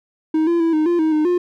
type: tone with pitch steps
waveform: triangle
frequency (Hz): 314.7 / 340.8 / 329.9 / 309.4 / 346.6 / 315.5 / 306.5 / 354.8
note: D#4 / F4 / E4 / D#4 / F4 / D#4 / D#4 / F4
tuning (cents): +20 / -42 / +1 / -10 / -13 / +24 / -26 / +27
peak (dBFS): -12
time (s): 0.34-1.38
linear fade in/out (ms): 5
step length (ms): 130
effects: none